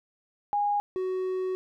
sine / triangle tone pair in turn, 821 / 372.5 Hz, G#5 / F#4, -20 / +12 cents, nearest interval octave + major second, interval 1368 cents, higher first, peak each -23 / -25 dBFS, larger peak first, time 0.53-0.8 / 0.96-1.55 s, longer second, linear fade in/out 0 ms, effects none

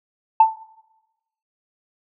sine tone with exponential decay, 887 Hz, A5, 14 cents sharp, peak -4 dBFS, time 0.4-0.56 s, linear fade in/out 5 ms, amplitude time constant 34 ms, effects noise-tail reverb RT60 1.0 s tail -19 dB re dry + tanh soft clip ceiling -2 dBFS

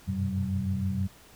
sine tone cluster, 91.4 / 97.7 / 124 / 129.6 / 191 Hz, F#2 / G2 / B2 / C3 / G3, -21 / -5 / +7 / -16 / -45 cents, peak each -31 / -33 / -39 / -39 / -30 dBFS, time 0.07-1.08 s, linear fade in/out 20 ms, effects pink hiss -54 dBFS RMS until 1.35 s

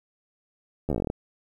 slowing click train, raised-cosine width 2 ms, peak -14 dBFS, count 12, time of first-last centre 0.89-1.101 s, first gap 12 ms, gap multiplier 1.09, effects 9-bit

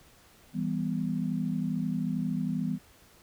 sine chord, E minor, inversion none, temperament just, 164.81 / 197.78 / 247.2 Hz, E3 / G3 / B3, 0 / +16 / +2 cents, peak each -32 dBFS, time 0.53-2.79 s, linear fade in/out 50 ms, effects pink hiss -58 dBFS RMS until 3.22 s

